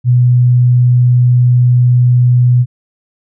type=tone; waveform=sine; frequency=123.47 Hz; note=B2; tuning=in tune; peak=-5 dBFS; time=0.04-2.66 s; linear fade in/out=50 ms; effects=none